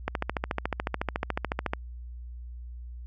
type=click train; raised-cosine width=0.5 ms; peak=-12 dBFS; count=24; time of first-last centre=0.08-1.735 s; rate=13.9 Hz; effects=added 60 Hz sine -38 dBFS peak until 3.06 s